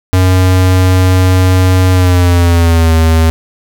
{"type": "tone with pitch glide", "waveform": "square", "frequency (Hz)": [92.5, 80.99], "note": ["F#2", "E2"], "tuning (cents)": [0, -30], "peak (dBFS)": -6, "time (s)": [0.13, 3.3], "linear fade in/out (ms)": 0, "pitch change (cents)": -230, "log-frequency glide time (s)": [1.91, 2.93], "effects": []}